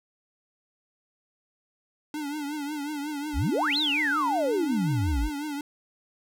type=tone with vibrato; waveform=square; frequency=293.9 Hz; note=D4; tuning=1 cent sharp; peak=-31 dBFS; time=2.14-5.61 s; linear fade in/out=2 ms; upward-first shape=triangle; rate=5.5 Hz; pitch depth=95 cents each way
type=exponential two-way sweep; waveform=sine; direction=up then down; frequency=43.65 to 4272 to 43.65 Hz; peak=-23 dBFS; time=3.33-5.3 s; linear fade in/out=50 ms; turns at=3.77 s
effects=none